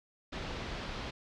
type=low-pass noise; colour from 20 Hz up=pink; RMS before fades=-40 dBFS; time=0.32-1.11 s; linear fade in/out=10 ms; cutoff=4700 Hz; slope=24 dB/octave; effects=none